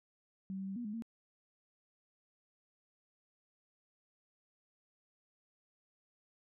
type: tone with pitch steps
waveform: sine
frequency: 191.7 / 192.9 / 194 / 240.8 / 209 / 228.6 Hz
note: G3 / G3 / G3 / B3 / G#3 / A#3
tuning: -38 / -28 / -18 / -44 / +11 / -34 cents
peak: -38 dBFS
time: 0.5-1.022 s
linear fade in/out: 0 ms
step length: 87 ms
effects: none